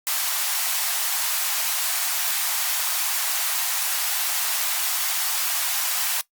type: high-pass noise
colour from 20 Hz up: white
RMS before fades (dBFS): -24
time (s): 0.07-6.21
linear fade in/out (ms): 0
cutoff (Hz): 670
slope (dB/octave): 48
effects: noise-tail reverb RT60 0.1 s tail -18 dB re dry + Opus 48 kbps